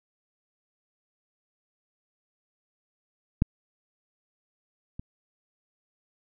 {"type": "clicks", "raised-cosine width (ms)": 5, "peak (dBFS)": [-8, -24], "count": 2, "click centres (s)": [3.421, 4.995], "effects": []}